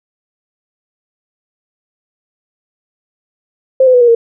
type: tone with pitch steps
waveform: sine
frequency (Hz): 525 / 508.9 / 493.2 / 478.1 / 463.4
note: C5 / C5 / B4 / A#4 / A#4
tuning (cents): +6 / -48 / -2 / +44 / -10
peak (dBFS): -4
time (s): 3.8-4.15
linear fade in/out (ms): 5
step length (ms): 70
effects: none